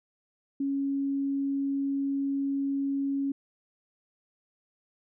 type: tone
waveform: sine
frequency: 276.6 Hz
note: C#4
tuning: 4 cents flat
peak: -26 dBFS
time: 0.6-3.32 s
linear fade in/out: 5 ms
effects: none